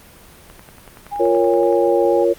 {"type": "click train", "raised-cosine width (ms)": 0.5, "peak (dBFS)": -24, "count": 14, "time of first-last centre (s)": [0.5, 1.726], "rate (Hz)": 10.6}
{"type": "tone with vibrato", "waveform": "sine", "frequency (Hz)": 814, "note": "G#5", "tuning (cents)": -35, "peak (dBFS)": -22, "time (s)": [1.11, 2.25], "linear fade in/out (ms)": 20, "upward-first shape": "sine", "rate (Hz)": 2.1, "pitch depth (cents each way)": 10}
{"type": "chord", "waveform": "sine", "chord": "Bb minor", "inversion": "second", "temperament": "equal", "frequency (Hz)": [349.2, 466.2, 554.4], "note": ["F4", "Bb4", "Db5"], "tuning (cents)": [0, 0, 0], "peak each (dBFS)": -17, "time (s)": [1.19, 2.34], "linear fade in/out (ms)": 20}
{"effects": ["pink hiss -44 dBFS RMS until 2.38 s", "Opus 32 kbps"]}